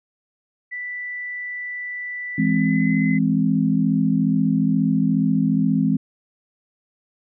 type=tone with pitch glide; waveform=sine; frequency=1975.5 to 2037 Hz; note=B6 to C7; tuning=0 to -47 cents; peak=-27 dBFS; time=0.71-3.19 s; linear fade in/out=20 ms; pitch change=+53 cents; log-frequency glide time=2.35-2.94 s
type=chord; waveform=sine; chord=E augmented; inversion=none; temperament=equal with one note detuned; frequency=164.81 / 207.1 / 261.6 Hz; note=E3 / G#3 / B#3; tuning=0 / -5 / 0 cents; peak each=-21 / -20 / -20 dBFS; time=2.38-5.97 s; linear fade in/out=5 ms
effects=none